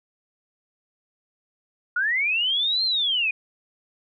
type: linear two-way sweep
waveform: sine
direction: up then down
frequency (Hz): 1400 to 4228 to 2421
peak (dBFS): -20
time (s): 1.96-3.31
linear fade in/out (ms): 5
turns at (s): 2.84
effects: none